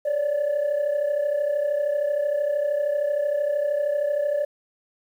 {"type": "tone pair together", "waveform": "sine", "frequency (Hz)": [554.3, 587.3], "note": ["C#5", "D5"], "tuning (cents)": [0, 0], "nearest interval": "minor second", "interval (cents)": 100, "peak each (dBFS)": [-25, -20], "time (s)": [0.05, 4.45], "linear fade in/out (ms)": 10, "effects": ["tanh soft clip ceiling -18 dBFS", "9-bit"]}